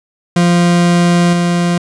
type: tone with level steps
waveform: 40% pulse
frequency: 173.9 Hz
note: F3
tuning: 7 cents flat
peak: -7 / -10 dBFS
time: 0.36-1.78 s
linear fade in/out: 5 ms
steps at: 1.33 s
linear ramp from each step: 2 ms
effects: resampled to 22050 Hz